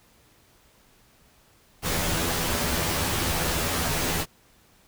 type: noise with comb filter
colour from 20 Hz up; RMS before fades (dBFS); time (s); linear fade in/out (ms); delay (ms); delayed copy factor
pink; -26; 1.82-4.26; 50; 12; +0.95
effects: pink hiss -59 dBFS RMS until 4.87 s